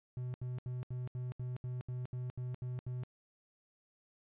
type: tone bursts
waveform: triangle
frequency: 125.1 Hz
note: B2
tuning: 23 cents sharp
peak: -35 dBFS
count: 12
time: 0.17-3.035 s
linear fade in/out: 0 ms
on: 170 ms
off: 75 ms
effects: resampled to 8000 Hz